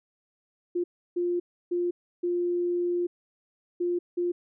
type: tone bursts at uneven times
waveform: sine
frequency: 351 Hz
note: F4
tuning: 9 cents sharp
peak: -24 dBFS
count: 6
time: 0.75-0.84 / 1.16-1.4 / 1.71-1.91 / 2.23-3.07 / 3.8-3.99 / 4.17-4.32 s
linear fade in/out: 10 ms
effects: none